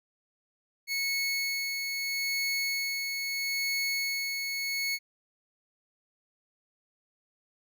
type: tone with tremolo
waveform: 25% pulse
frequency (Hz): 2200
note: C#7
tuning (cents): -14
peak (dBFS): -24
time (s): 0.87-4.99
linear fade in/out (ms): 50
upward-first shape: sine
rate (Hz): 0.77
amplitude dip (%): 35
effects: none